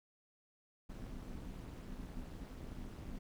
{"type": "noise with amplitude modulation", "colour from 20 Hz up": "brown", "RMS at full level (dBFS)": -43, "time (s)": [0.89, 3.19], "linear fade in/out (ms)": 10, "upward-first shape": "sine", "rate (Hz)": 221, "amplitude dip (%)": 85, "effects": []}